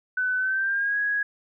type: tone with pitch glide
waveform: sine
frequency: 1505 to 1660.3 Hz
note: F#6 to G#6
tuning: +29 to -1 cents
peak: -22 dBFS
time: 0.17-1.23 s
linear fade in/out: 5 ms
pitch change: +170 cents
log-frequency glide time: 0.37-0.98 s
effects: none